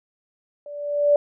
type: tone with level ramp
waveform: sine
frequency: 582 Hz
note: D5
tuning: 16 cents flat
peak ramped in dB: -35 to -11 dBFS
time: 0.66-1.16 s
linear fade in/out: 2 ms
effects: none